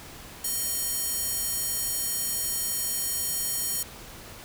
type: tone with high-pass filter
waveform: square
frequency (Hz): 622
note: D#5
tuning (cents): -1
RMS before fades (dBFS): -29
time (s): 0.44-3.83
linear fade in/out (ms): 5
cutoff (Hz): 8400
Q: 0.95
effects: pink hiss -44 dBFS RMS until 4.44 s